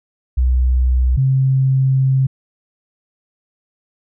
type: tone pair in turn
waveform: sine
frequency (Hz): 63 / 132.88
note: B1 / C3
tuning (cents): +35 / +27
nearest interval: octave + minor second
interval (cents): 1292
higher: second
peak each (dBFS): -11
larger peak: neither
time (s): 0.37-1.17 / 1.17-2.27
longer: second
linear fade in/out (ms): 10
effects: none